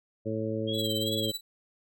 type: harmonic tone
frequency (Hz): 110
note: A2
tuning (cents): 0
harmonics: 1 / 2 / 3 / 4 / 5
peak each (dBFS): -35 / -35 / -35 / -35 / -35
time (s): 0.25-1.32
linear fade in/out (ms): 20
type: tone with vibrato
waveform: sine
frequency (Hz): 3230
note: G#7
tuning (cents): -49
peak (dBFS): -33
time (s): 0.67-1.32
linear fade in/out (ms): 20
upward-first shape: sine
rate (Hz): 2.6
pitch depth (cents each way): 67
type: tone with tremolo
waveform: sawtooth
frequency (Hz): 3951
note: B7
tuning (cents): 0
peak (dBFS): -28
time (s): 0.73-1.41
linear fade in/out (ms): 50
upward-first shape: sine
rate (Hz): 18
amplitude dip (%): 80
effects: none